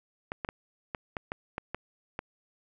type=clicks; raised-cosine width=0.5 ms; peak=-18 dBFS; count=9; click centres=0.319 / 0.448 / 0.489 / 0.948 / 1.168 / 1.319 / 1.581 / 1.746 / 2.191 s; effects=none